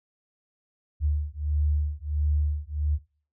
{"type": "beating tone pair", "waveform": "sine", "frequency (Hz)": [73.7, 75.2], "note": ["D2", "D2"], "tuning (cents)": [7, 42], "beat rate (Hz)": 1.5, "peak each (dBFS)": -26, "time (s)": [1, 2.99], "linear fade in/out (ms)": 50, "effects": ["noise-tail reverb RT60 0.4 s tail -20 dB re dry"]}